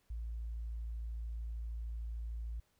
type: tone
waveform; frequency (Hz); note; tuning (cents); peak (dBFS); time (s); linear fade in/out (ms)
sine; 56.6; A1; +50; -37; 0.1-2.6; 5
effects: tanh soft clip ceiling -34 dBFS + pink hiss -75 dBFS RMS until 2.79 s